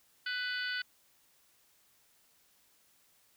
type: harmonic tone with a mistuned harmonic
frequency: 496.9 Hz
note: B4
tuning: 11 cents sharp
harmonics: 3 / 4 / 5 / 6 / 7 / 8 / 9 / 10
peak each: -35 / -44 / -48 / -42 / -47 / -52 / -43 / -53 dBFS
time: 0.26-0.82 s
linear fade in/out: 5 ms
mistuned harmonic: 10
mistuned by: -38 cents
effects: white hiss -68 dBFS RMS until 3.36 s